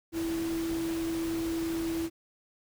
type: tone in noise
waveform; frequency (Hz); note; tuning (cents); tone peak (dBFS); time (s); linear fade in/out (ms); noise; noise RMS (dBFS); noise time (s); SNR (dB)
sine; 329.6; E4; 0; -29; 0.12-2.1; 50; pink; -41; 0.12-2.1; +9
effects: none